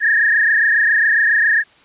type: tone with frequency modulation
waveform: sine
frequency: 1760 Hz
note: A6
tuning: in tune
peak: -11 dBFS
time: 0-1.64 s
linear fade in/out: 50 ms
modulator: 27.3 Hz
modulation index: 3.6
effects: white hiss -50 dBFS RMS until 1.84 s + resampled to 8000 Hz